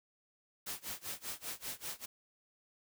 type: noise with tremolo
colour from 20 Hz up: white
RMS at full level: -40 dBFS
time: 0.66-2.06 s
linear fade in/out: 10 ms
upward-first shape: sine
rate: 5.1 Hz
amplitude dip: 95%
effects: none